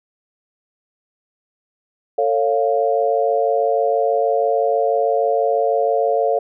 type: chord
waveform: sine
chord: A augmented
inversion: none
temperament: equal with one note detuned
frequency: 448.2 / 554.4 / 698.5 Hz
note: A4 / C#5 / E#5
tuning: +32 / 0 / 0 cents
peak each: -19 dBFS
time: 2.18-6.39 s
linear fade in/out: 5 ms
effects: none